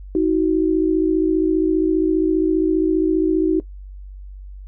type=tone pair together; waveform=sine; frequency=317.8 / 372.8 Hz; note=D#4 / F#4; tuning=+37 / +13 cents; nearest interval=minor third; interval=276 cents; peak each=-16 / -18 dBFS; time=0.15-3.6 s; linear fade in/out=2 ms; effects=noise-tail reverb RT60 0.1 s tail -18 dB re dry + added 48 Hz sine -33 dBFS peak until 4.67 s